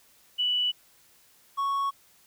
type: tone pair in turn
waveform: sine / triangle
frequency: 2960 / 1108.7 Hz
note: F#7 / C#6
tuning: 0 / 0 cents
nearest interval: octave + perfect fourth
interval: 1700 cents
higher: first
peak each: -23 dBFS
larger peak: neither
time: 0.38-0.72 / 1.57-1.91 s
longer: neither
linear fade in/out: 20 ms
effects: white hiss -60 dBFS RMS until 2.26 s